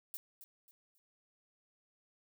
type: noise with echo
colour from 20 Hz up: violet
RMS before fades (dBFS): -43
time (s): 0.14-0.17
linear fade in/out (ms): 0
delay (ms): 270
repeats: 3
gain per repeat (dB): -10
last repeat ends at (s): 0.98
effects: none